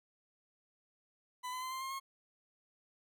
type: tone with pitch steps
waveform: 40% pulse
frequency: 1000 / 1015.7 / 1031.7 / 1047.9 / 1064.4 / 1081.1 Hz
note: B5 / B5 / C6 / C6 / C6 / C#6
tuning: +21 / +48 / -25 / +2 / +29 / -44 cents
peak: -38 dBFS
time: 1.43-2 s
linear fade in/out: 20 ms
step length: 95 ms
effects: none